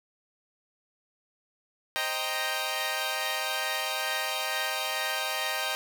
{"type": "chord", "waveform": "10% pulse", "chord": "C minor seventh", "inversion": "none", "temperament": "equal", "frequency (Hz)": [523.3, 622.3, 784, 932.3], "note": ["C5", "Eb5", "G5", "Bb5"], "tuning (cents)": [0, 0, 0, 0], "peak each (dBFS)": [-29, -25, -25, -26], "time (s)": [1.96, 5.75], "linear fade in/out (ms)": 0, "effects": []}